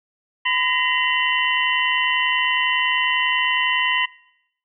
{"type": "tone cluster", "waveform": "sine", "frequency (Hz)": [1010, 1878, 2028, 2761, 3010], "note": ["B5", "A#6", "B6", "F7", "F#7"], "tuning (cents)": [39, 12, 45, -20, 29], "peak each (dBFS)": -24, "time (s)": [0.45, 4.06], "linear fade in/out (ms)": 10, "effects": ["noise-tail reverb RT60 0.8 s tail -22 dB re dry"]}